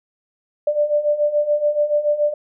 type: beating tone pair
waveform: sine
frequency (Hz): 587.3 / 594.3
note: D5 / D5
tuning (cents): 0 / +20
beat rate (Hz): 7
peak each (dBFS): -21 / -17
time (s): 0.67-2.34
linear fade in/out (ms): 5
effects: none